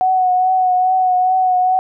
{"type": "tone with vibrato", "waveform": "sine", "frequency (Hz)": 740, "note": "F#5", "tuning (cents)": 0, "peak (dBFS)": -11, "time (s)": [0.01, 1.79], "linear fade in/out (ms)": 0, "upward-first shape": "triangle", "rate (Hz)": 2.4, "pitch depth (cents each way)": 29, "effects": []}